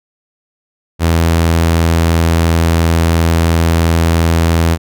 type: tone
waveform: sawtooth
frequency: 82.9 Hz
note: E2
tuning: 10 cents sharp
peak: -5 dBFS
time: 0.99-4.78 s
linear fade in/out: 50 ms
effects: none